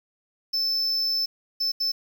triangle tone bursts at uneven times, 5274 Hz, E8, in tune, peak -21 dBFS, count 3, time 0.53-1.26 / 1.6-1.72 / 1.8-1.92 s, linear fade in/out 10 ms, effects 8-bit

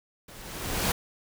pink noise with level ramp, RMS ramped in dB -48 to -24 dBFS, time 0.28-0.92 s, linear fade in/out 5 ms, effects none

